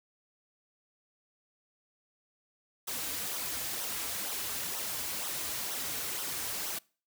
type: noise with flanger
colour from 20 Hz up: white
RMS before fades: -36 dBFS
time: 2.87-6.79 s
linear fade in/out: 10 ms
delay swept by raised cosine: 0.42 to 5.62 ms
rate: 2.1 Hz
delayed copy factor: -0.6
effects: noise-tail reverb RT60 0.4 s tail -25 dB re dry